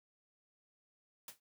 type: noise with exponential decay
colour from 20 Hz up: white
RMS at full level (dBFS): -44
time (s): 1.28-1.4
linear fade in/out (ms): 2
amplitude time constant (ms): 24
effects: none